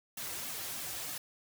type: noise with flanger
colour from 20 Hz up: white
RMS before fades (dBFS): -40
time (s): 0.17-1.18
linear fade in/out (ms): 5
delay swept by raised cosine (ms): 2 to 4.8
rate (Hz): 3.2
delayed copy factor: -0.85
effects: none